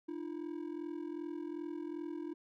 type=ring-modulated tone; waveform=triangle; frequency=321.4 Hz; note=E4; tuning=44 cents flat; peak=-34 dBFS; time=0.08-2.34 s; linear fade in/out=10 ms; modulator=21.3 Hz; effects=none